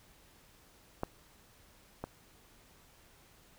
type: clicks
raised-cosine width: 1 ms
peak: -19 / -23 dBFS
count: 2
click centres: 1.034 / 2.04 s
effects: pink hiss -62 dBFS RMS until 3.58 s